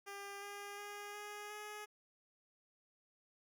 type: tone with pitch steps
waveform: 10% pulse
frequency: 400.1 / 405 / 409.9 / 414.9 / 420 Hz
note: G4 / G#4 / G#4 / G#4 / G#4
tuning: +35 / -43 / -23 / -2 / +19 cents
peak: -38 dBFS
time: 0.06-1.86 s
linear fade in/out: 20 ms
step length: 360 ms
effects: none